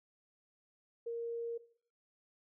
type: tone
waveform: sine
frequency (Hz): 466.2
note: A#4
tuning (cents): 0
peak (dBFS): -36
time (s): 1.06-1.58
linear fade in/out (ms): 10
effects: noise-tail reverb RT60 0.5 s tail -17 dB re dry